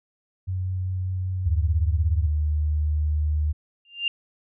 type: tone with vibrato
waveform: sine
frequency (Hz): 92.5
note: F#2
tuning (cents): 0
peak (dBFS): -24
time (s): 0.47-2.28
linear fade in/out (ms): 20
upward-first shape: sine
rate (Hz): 5.1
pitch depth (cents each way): 10
type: tone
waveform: sine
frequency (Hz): 75.8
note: D#2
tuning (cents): -45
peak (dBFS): -20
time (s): 1.45-3.53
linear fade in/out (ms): 20
type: tone with exponential growth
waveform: sine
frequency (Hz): 2794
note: F7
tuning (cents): 0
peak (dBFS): -18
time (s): 3.85-4.08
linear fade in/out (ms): 2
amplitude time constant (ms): 48
effects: none